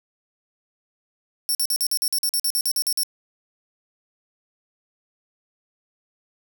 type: tone bursts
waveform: 5% pulse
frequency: 5450 Hz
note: F8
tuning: 43 cents flat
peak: -14 dBFS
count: 15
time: 1.49-3.033 s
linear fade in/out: 0 ms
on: 59 ms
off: 47 ms
effects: none